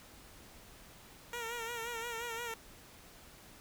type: tone with vibrato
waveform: 10% pulse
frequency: 466.2 Hz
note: A#4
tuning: in tune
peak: -30 dBFS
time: 1.33-2.54 s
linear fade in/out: 2 ms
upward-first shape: sine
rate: 5.7 Hz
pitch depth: 58 cents each way
effects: pink hiss -56 dBFS RMS until 3.6 s